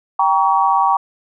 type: chord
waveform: sine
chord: G diminished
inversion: none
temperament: just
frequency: 784 / 940.8 / 1128.9 Hz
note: G5 / Bb5 / Db6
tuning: 0 / +16 / +31 cents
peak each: -16 dBFS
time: 0.19-0.97 s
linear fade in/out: 5 ms
effects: none